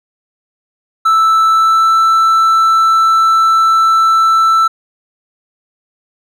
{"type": "tone with pitch glide", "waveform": "triangle", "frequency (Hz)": [1318.5, 1326.9], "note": ["E6", "E6"], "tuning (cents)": [0, 11], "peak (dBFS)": -5, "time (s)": [1.05, 4.68], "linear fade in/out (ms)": 10, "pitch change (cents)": 11, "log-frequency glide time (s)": [1.49, 1.96], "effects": []}